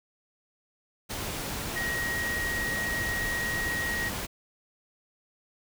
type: tone in noise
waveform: sine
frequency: 1891 Hz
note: A#6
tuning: 24 cents sharp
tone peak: -29 dBFS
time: 1.75-4.1 s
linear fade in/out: 20 ms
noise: pink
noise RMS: -34 dBFS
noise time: 1.09-4.27 s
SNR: +2 dB
effects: none